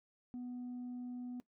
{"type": "tone", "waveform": "sine", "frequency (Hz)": 246.9, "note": "B3", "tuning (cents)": 0, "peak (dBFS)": -39, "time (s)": [0.34, 1.4], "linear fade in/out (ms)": 0, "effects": ["noise-tail reverb RT60 0.1 s tail -19 dB re dry", "tanh soft clip ceiling -40 dBFS"]}